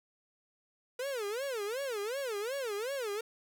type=tone with vibrato; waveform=45% pulse; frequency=475.5 Hz; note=A#4; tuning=34 cents sharp; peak=-34 dBFS; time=0.99-3.21 s; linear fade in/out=5 ms; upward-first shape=sine; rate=2.7 Hz; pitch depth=290 cents each way; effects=none

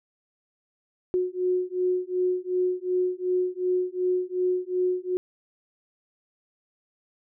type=beating tone pair; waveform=sine; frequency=363.2 / 365.9 Hz; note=F#4 / F#4; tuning=-32 / -19 cents; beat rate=2.7 Hz; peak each=-26 dBFS; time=1.14-5.17 s; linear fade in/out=0 ms; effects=none

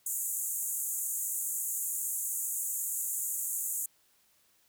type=band-pass noise; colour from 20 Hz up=pink; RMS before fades=-34 dBFS; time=0.06-3.86 s; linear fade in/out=5 ms; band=6700 to 16000 Hz; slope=96 dB/octave; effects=white hiss -68 dBFS RMS until 4.68 s

